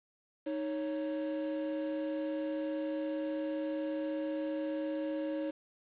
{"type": "tone pair together", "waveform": "triangle", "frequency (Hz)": [310.6, 554.4], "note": ["D#4", "C#5"], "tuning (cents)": [-3, 0], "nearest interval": "minor seventh", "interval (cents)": 1003, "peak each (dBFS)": [-33, -35], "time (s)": [0.46, 5.51], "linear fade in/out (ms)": 10, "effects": ["resampled to 8000 Hz", "9-bit"]}